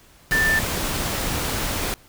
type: tone in noise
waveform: sine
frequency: 1775 Hz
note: A6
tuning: 15 cents sharp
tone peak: -17 dBFS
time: 0.32-0.59 s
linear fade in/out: 0 ms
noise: pink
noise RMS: -25 dBFS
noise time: 0.31-1.94 s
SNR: +5 dB
effects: pink hiss -52 dBFS RMS until 2.08 s